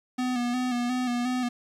square tone with vibrato, 246.9 Hz, B3, in tune, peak -26 dBFS, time 0.18-1.49 s, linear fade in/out 10 ms, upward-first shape square, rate 2.8 Hz, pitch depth 35 cents each way, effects low-pass 8000 Hz 12 dB/octave + 9-bit

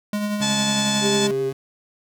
square tone with tremolo, 207.6 Hz, G#3, in tune, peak -21 dBFS, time 0.13-1.31 s, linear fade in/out 2 ms, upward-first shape triangle, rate 11 Hz, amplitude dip 40%
30% pulse tone with vibrato, 137.3 Hz, C#3, 16 cents flat, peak -28 dBFS, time 0.4-1.53 s, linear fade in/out 5 ms, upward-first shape sine, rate 8.2 Hz, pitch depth 20 cents each way
harmonic tone, 866 Hz, A5, 28 cents flat, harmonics 1 / 2 / 3 / 4 / 5 / 6 / 7 / 8 / 9 / 10, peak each -30 / -33 / -33 / -25 / -32 / -32 / -34 / -30 / -32 / -37 dBFS, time 0.41-1.28 s, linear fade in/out 20 ms
sine tone, 400 Hz, G4, 35 cents sharp, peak -20 dBFS, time 1.01-1.53 s, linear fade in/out 50 ms
effects none

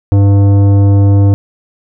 triangle tone with tanh clipping, 99.8 Hz, G2, 32 cents sharp, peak -6 dBFS, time 0.12-1.34 s, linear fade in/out 0 ms, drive 17 dB, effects none

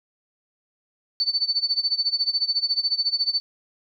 sine tone with tremolo, 4512 Hz, C#8, 30 cents sharp, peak -17 dBFS, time 1.2-3.4 s, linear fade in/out 0 ms, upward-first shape sine, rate 14 Hz, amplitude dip 90%, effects none

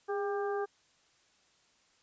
harmonic tone with a mistuned harmonic, 397.6 Hz, G4, 25 cents sharp, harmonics 1 / 2 / 3 / 4, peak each -32 / -38 / -42 / -44 dBFS, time 0.08-0.66 s, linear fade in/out 20 ms, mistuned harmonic 1, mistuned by +43 cents, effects white hiss -68 dBFS RMS until 2.02 s + resampled to 16000 Hz

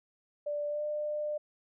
sine tone with pitch glide, 587.3 to 598.9 Hz, D5 to D5, 0 to +34 cents, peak -31 dBFS, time 0.46-1.38 s, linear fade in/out 10 ms, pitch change +34 cents, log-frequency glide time 0.68-0.83 s, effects none

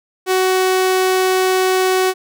sawtooth tone, 373.6 Hz, F#4, 17 cents sharp, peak -9 dBFS, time 0.26-2.14 s, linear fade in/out 50 ms, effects none

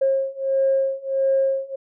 sine beating tone pair, 538 / 539.5 Hz, C5 / C#5, +48 / -47 cents, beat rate 1.5 Hz, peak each -21 / -20 dBFS, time 0.01-1.76 s, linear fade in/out 10 ms, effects tanh soft clip ceiling -10 dBFS

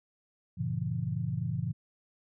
sine chord, G diminished seventh, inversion none, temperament just, 98 / 117.6 / 141.12 / 169.34 Hz, G2 / Bb2 / Db3 / Fb3, 0 / +16 / +31 / +47 cents, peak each -38 / -34 / -35 / -35 dBFS, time 0.57-1.73 s, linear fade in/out 20 ms, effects none

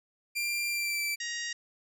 sawtooth tone with pitch glide, 2378 to 2330 Hz, D7 to D7, +21 to -14 cents, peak -26 dBFS, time 0.35-1.16 s, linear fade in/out 20 ms, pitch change -35 cents, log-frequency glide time 0.69-1.01 s
harmonic tone, 943 Hz, A#5, 20 cents sharp, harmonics 2 / 3 / 4 / 5 / 6 / 7 / 8, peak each -36 / -42 / -43 / -43 / -41 / -45 / -46 dBFS, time 1.2-1.53 s, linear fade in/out 5 ms
effects none

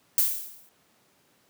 violet noise with exponential decay, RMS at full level -19 dBFS, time 0.18-0.69 s, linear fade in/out 1 ms, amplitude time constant 110 ms, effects pink hiss -64 dBFS RMS until 1.49 s + high-pass 150 Hz 12 dB/octave

